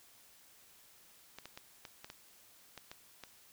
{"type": "clicks", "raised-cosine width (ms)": 0.2, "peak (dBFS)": -29, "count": 9, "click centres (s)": [1.386, 1.456, 1.575, 1.852, 2.045, 2.101, 2.777, 2.915, 3.237], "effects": ["white hiss -62 dBFS RMS until 3.52 s"]}